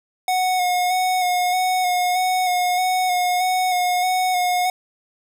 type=tone with vibrato; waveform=square; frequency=730 Hz; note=F#5; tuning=24 cents flat; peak=-18 dBFS; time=0.28-4.7 s; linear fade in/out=2 ms; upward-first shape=square; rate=1.6 Hz; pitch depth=21 cents each way; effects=none